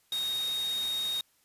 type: tone in noise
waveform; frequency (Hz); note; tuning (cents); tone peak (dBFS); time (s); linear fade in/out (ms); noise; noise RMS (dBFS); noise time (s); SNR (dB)
sine; 3729; A#7; 0; -29; 0.12-1.21; 2; white; -41; 0.12-1.21; +9
effects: white hiss -68 dBFS RMS until 1.44 s + resampled to 32000 Hz